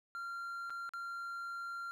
triangle tone with dropouts, 1382 Hz, F6, 19 cents flat, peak -38 dBFS, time 0.15-1.91 s, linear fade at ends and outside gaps 0 ms, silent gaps 0.697-0.704 / 0.892-0.936 s, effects none

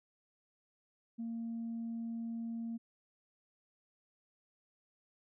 sine tone, 230 Hz, A#3, 23 cents flat, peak -36 dBFS, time 1.18-2.78 s, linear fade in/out 20 ms, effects tanh soft clip ceiling -34 dBFS

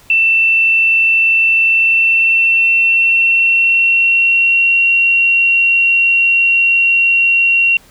sine tone with pitch glide, 2677 to 2743 Hz, E7 to F7, +26 to -32 cents, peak -8 dBFS, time 0.1-7.77 s, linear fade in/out 2 ms, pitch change +42 cents, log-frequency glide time 1.61-4.84 s, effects pink hiss -45 dBFS RMS until 7.9 s

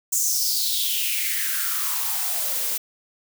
blue noise with high-pass filter sweep, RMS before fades -24 dBFS, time 0.12-2.78 s, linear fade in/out 10 ms, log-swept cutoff 7300 to 420 Hz, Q 5, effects none

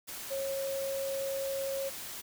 sine tone in noise, 545 Hz, C#5, 29 cents flat, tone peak -32 dBFS, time 0.3-1.9 s, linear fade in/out 20 ms, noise white, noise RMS -42 dBFS, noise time 0.07-2.22 s, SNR +7 dB, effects none

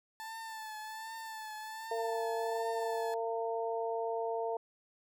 30% pulse tone with vibrato, 880 Hz, A5, in tune, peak -39 dBFS, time 0.2-3.14 s, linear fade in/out 0 ms, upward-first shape triangle, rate 1.3 Hz, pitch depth 48 cents each way
harmonic tone, 227.8 Hz, A#3, 40 cents flat, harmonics 2 / 3 / 4, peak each -35 / -37 / -40 dBFS, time 1.91-4.57 s, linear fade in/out 5 ms
effects none

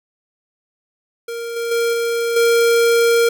square tone with level steps, 466.2 Hz, A#4, in tune, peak -25 / -21 / -16 / -18 / -12 dBFS, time 1.28-3.29 s, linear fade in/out 5 ms, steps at 1.56 / 1.71 / 1.93 / 2.36 s, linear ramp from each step 5 ms, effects none

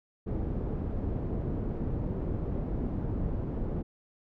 pink low-pass noise, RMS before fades -32 dBFS, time 0.26-3.83 s, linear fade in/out 20 ms, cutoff 380 Hz, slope 12 dB/octave, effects none

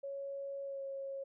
sine tone with pitch glide, 554.4 to 546.1 Hz, C#5 to C#5, 0 to -26 cents, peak -39 dBFS, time 0.03-1.24 s, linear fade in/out 10 ms, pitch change -26 cents, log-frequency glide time 0.64-0.82 s, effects none

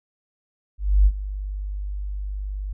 sine tone with ADSR envelope, 49.59 Hz, G1, 21 cents sharp, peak -10 dBFS, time 0.78-2.73 s, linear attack 280 ms, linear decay 54 ms, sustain -16 dB, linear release 5 ms, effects none

